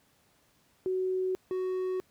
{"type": "tone pair in turn", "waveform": ["sine", "triangle"], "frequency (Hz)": [372.8, 371.1], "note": ["F#4", "F#4"], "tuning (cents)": [13, 5], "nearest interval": "unison", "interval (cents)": 8, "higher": "first", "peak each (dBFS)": [-27, -27], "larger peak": "neither", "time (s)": [[0.86, 1.35], [1.51, 2]], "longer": "neither", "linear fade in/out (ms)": 0, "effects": ["pink hiss -67 dBFS RMS until 2.1 s", "high-pass 60 Hz 12 dB/octave"]}